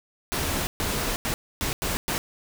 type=noise bursts at uneven times; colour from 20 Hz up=pink; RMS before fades=-27 dBFS; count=6; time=0.32-0.67 / 0.8-1.16 / 1.25-1.34 / 1.61-1.73 / 1.82-1.97 / 2.08-2.18 s; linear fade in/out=0 ms; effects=none